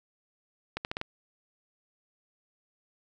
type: accelerating click train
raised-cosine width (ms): 0.3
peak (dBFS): -16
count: 5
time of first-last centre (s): 0.77-1.014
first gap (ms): 79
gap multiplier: 0.83
effects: none